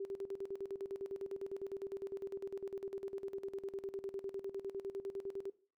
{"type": "tone with tremolo", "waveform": "sine", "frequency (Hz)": 392, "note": "G4", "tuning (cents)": 0, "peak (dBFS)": -38, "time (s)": [0, 5.5], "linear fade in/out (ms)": 5, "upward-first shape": "square", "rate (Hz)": 9.9, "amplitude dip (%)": 80, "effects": ["noise-tail reverb RT60 0.4 s tail -18 dB re dry"]}